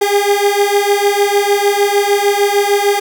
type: beating tone pair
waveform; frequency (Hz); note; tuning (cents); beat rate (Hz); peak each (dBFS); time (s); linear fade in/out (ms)
30% pulse; 402.4 / 409; G4 / G#4; +45 / -26; 6.6; -11; 0.01-3; 10
effects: none